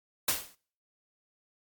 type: noise with exponential decay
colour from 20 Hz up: white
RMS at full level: -23 dBFS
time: 0.28-0.55 s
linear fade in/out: 5 ms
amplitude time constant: 58 ms
effects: noise-tail reverb RT60 0.5 s tail -25 dB re dry + MP3 96 kbps